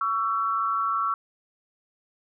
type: tone pair together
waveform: sine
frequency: 1124.3 / 1337 Hz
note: C#6 / E6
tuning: +24 / +24 cents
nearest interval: minor third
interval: 300 cents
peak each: -26 / -25 dBFS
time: 0.01-1.14 s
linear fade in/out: 2 ms
effects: none